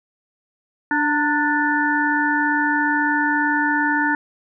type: harmonic tone with a mistuned harmonic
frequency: 293.7 Hz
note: D4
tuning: in tune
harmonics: 1 / 3 / 5 / 6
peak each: -22 / -22 / -22 / -22 dBFS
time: 0.91-4.15 s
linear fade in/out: 2 ms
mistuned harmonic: 3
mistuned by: +45 cents
effects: none